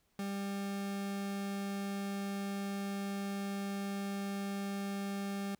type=tone; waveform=40% pulse; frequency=198.5 Hz; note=G3; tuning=22 cents sharp; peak=-35 dBFS; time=0.19-5.55 s; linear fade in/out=2 ms; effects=pink hiss -75 dBFS RMS until 5.59 s